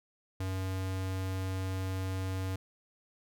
square tone, 94.4 Hz, F#2, 35 cents sharp, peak -33 dBFS, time 0.4-2.56 s, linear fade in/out 5 ms, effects none

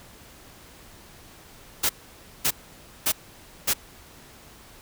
white noise bursts, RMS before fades -22 dBFS, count 4, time 1.83-3.736 s, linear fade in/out 10 ms, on 64 ms, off 550 ms, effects pink hiss -49 dBFS RMS until 4.81 s

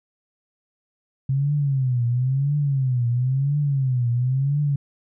sine tone with vibrato, 132.3 Hz, C3, 20 cents sharp, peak -18 dBFS, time 1.29-4.76 s, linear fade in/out 5 ms, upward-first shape triangle, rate 0.98 Hz, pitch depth 200 cents each way, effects none

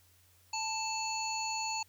harmonic tone with a mistuned harmonic, 880 Hz, A5, in tune, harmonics 1 / 3 / 5 / 7 / 8, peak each -36 / -40 / -39 / -51 / -40 dBFS, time 0.53-1.83 s, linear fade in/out 5 ms, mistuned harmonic 8, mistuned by -46 cents, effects added 90 Hz sine -66 dBFS peak until 1.88 s + white hiss -66 dBFS RMS until 1.88 s

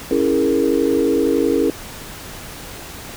sine chord, A# half-diminished seventh, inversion first, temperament equal, 277.2 / 329.6 / 415.3 / 466.2 Hz, C#4 / E4 / G#4 / A#4, 0 / 0 / 0 / 0 cents, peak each -19 dBFS, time 0.11-1.7 s, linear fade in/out 2 ms, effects tanh soft clip ceiling -3 dBFS + pink hiss -34 dBFS RMS until 3.16 s

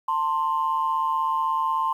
sine tone pair together, 894.8 / 1051 Hz, A5 / C6, +29 / +7 cents, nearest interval minor third, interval 278 cents, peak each -25 / -22 dBFS, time 0.08-1.93 s, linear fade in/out 5 ms, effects tanh soft clip ceiling -14 dBFS + 9-bit

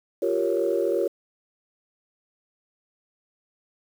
sine chord, G half-diminished seventh, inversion third, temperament equal, 349.2 / 392 / 466.2 / 554.4 Hz, F4 / G4 / Bb4 / Db5, 0 / 0 / 0 / 0 cents, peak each -26 dBFS, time 0.22-1.08 s, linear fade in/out 5 ms, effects tanh soft clip ceiling -12 dBFS + 8-bit

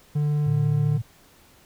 triangle tone with pitch glide, 148.2 to 149.14 Hz, D3 to D3, +16 to +27 cents, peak -18 dBFS, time 0.15-0.98 s, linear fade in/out 10 ms, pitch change +11 cents, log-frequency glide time 0.31-0.72 s
sine tone, 114.4 Hz, A#2, 32 cents flat, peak -24 dBFS, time 0.46-1.02 s, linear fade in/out 10 ms
effects pink hiss -55 dBFS RMS until 1.65 s

